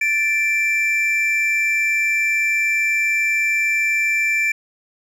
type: tone pair together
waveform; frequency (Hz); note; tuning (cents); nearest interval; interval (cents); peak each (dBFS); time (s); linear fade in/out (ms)
triangle; 1759.8 / 2349; A6 / D7; 0 / 0; perfect fourth; 500; -23 / -15; 0.01-4.52; 5
effects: none